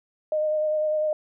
sine tone with vibrato, 614 Hz, D#5, 23 cents flat, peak -21 dBFS, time 0.32-1.13 s, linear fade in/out 2 ms, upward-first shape sine, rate 10 Hz, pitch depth 17 cents each way, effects none

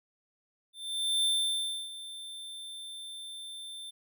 square tone with ADSR envelope, 3560 Hz, A7, 20 cents sharp, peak -25 dBFS, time 0.73-3.91 s, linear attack 510 ms, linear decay 650 ms, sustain -16 dB, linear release 16 ms, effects none

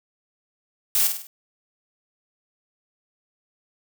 blue noise with echo, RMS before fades -20 dBFS, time 0.95-1.07 s, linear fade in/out 2 ms, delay 50 ms, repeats 4, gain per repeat -6 dB, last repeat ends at 1.27 s, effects none

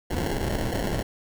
pink noise with sample-and-hold, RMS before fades -27 dBFS, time 0.1-1.03 s, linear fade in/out 10 ms, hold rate 1225 Hz, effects none

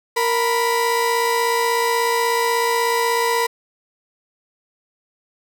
30% pulse tone pair together, 465.7 / 987.8 Hz, A#4 / B5, -2 / 0 cents, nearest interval octave + minor second, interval 1302 cents, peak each -17 dBFS, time 0.16-3.47 s, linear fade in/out 10 ms, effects none

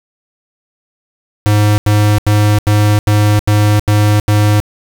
square tone bursts, 104.7 Hz, G#2, 15 cents sharp, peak -8 dBFS, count 8, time 1.46-4.601 s, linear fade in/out 0 ms, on 320 ms, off 83 ms, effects none

